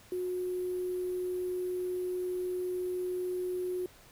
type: tone with sample-and-hold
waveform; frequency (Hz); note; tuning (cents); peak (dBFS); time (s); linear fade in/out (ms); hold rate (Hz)
sine; 363.1; F#4; -33; -31; 0.12-3.86; 2; 11025
effects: pink hiss -57 dBFS RMS until 4.11 s

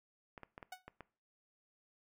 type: clicks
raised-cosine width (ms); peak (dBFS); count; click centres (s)
0.5; -33; 6; 0.378 / 0.433 / 0.579 / 0.628 / 0.88 / 1.007
type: tone with exponential decay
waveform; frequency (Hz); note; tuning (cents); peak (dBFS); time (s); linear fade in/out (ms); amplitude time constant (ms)
sawtooth; 740; F#5; 0; -38; 0.72-0.82; 5; 20
effects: noise-tail reverb RT60 0.4 s tail -20 dB re dry

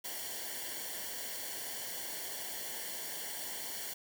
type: noise with comb filter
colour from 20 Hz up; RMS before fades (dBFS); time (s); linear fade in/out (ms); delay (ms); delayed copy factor
white; -41; 0.04-3.94; 10; 0.79; -0.75
effects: none

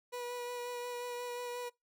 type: tone with vibrato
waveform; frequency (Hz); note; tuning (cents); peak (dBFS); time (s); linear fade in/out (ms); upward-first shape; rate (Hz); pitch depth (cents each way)
30% pulse; 487.5; B4; -23; -36; 0.12-1.7; 20; sine; 5.6; 15
effects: noise-tail reverb RT60 0.2 s tail -24 dB re dry

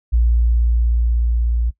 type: tone with level ramp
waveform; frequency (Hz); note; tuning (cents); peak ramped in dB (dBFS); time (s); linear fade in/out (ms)
sine; 58.27; A#1; 0; -11 to -15; 0.12-1.71; 20
effects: noise-tail reverb RT60 0.1 s tail -19 dB re dry

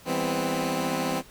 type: chord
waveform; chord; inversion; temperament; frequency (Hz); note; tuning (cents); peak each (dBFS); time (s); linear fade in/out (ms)
15% pulse; C major seventh; first; equal with one note detuned; 164.81 / 199.31 / 246.9 / 261.6; E3 / G3 / B3 / C4; 0 / +29 / 0 / 0; -25 / -27 / -27 / -22; 0.05-1.23; 50
effects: pink hiss -51 dBFS RMS until 1.3 s

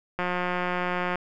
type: click train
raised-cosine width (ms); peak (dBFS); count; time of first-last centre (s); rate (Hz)
0.5; -13; 174; 0.19-1.156; 179
effects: none

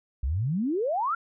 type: exponential sweep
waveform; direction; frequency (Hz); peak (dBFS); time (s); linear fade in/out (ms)
sine; up; 58.8 to 1423; -24; 0.23-1.15; 5
effects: none

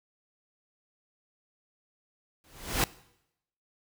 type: noise with exponential growth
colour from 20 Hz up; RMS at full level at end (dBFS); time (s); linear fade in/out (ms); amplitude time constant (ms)
pink; -23; 2.44-2.84; 1; 86
effects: noise-tail reverb RT60 0.8 s tail -20 dB re dry

